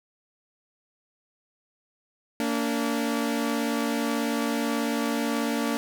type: tone pair together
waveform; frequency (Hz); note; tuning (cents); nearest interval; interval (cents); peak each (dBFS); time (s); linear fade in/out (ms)
sawtooth; 230 / 288.3; A#3 / D4; -23 / -32; major third; 391; -23 / -24; 2.4-5.77; 0
effects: none